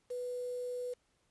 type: tone with quantisation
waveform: sine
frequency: 493.9 Hz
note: B4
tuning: in tune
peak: -36 dBFS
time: 0.1-0.94 s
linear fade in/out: 10 ms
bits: 9
effects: pink hiss -75 dBFS RMS until 1.3 s + resampled to 24000 Hz